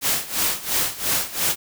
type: noise with tremolo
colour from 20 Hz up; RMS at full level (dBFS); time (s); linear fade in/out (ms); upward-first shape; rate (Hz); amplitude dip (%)
white; -20; 0.01-1.56; 50; sine; 2.9; 85
effects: none